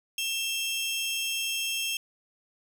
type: tone pair together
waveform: sawtooth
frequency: 2682 / 3225 Hz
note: E7 / G7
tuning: +29 / +48 cents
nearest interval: minor third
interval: 319 cents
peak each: -28 dBFS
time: 0.18-1.97 s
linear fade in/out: 2 ms
effects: none